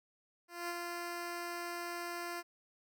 10% pulse tone with ADSR envelope, 346.4 Hz, F4, 14 cents flat, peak -28 dBFS, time 0.48-2.43 s, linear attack 210 ms, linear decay 37 ms, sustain -3 dB, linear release 38 ms, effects none

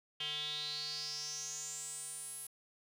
square tone with band-pass filter sweep, 150 Hz, D3, 37 cents sharp, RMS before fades -42 dBFS, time 0.2-2.47 s, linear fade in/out 5 ms, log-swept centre 3100 to 11000 Hz, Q 8.1, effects none

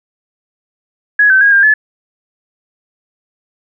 sine tone with pitch steps, 1674 / 1540 / 1639 / 1600 / 1722 Hz, G#6 / G6 / G#6 / G6 / A6, +13 / -31 / -23 / +35 / -38 cents, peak -5 dBFS, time 1.19-1.74 s, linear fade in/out 5 ms, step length 110 ms, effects none

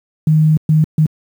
sine tone bursts at uneven times, 155.56 Hz, D#3, in tune, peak -7 dBFS, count 3, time 0.27-0.57 / 0.69-0.84 / 0.98-1.06 s, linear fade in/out 2 ms, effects high-pass 100 Hz 12 dB/octave + 7-bit

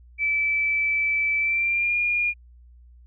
sine tone with pitch glide, 2314 to 2422 Hz, D7 to D#7, -26 to -47 cents, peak -20 dBFS, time 0.18-2.34 s, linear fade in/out 50 ms, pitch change +79 cents, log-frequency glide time 1.38-1.96 s, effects added 60 Hz sine -47 dBFS peak until 3.06 s

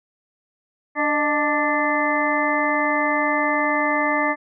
harmonic tone with a mistuned harmonic, 293.7 Hz, D4, in tune, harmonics 1 / 2 / 3 / 4 / 6 / 7, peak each -25 / -25 / -25 / -25 / -25 / -25 dBFS, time 0.95-4.36 s, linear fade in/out 50 ms, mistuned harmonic 2, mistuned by +61 cents, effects none

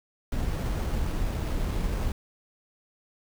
brown noise with sample-and-hold, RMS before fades -28 dBFS, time 0.32-2.12 s, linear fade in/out 2 ms, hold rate 7350 Hz, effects none

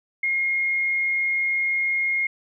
sine tone, 2143 Hz, C7, 41 cents sharp, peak -20 dBFS, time 0.23-2.27 s, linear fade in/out 5 ms, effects none

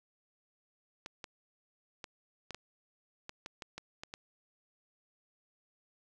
clicks, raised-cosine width 0.2 ms, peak -25 dBFS, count 11, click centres 1.061 / 1.242 / 2.042 / 2.507 / 2.546 / 3.294 / 3.461 / 3.622 / 3.78 / 4.035 / 4.139 s, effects none

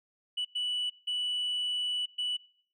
sine tone bursts at uneven times, 2960 Hz, F#7, in tune, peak -27 dBFS, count 4, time 0.37-0.45 / 0.55-0.9 / 1.07-2.06 / 2.18-2.37 s, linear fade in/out 10 ms, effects noise-tail reverb RT60 0.6 s tail -24 dB re dry + tanh soft clip ceiling -27 dBFS

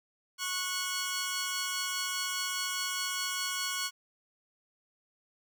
10% pulse tone pair together, 1100 / 1468.3 Hz, C#6 / F#6, -14 / -14 cents, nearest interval perfect fourth, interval 500 cents, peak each -26 dBFS, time 0.38-3.91 s, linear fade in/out 50 ms, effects none

